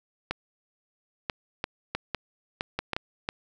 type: clicks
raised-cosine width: 0.3 ms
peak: -12 dBFS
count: 10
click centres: 0.31 / 1.298 / 1.641 / 1.95 / 2.147 / 2.609 / 2.79 / 2.933 / 2.965 / 3.289 s
effects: none